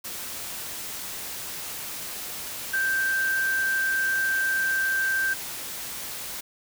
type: tone in noise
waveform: sine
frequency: 1568 Hz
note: G6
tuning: in tune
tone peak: -22 dBFS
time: 2.73-5.34 s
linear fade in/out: 10 ms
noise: white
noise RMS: -35 dBFS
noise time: 0.04-6.41 s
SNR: +10 dB
effects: none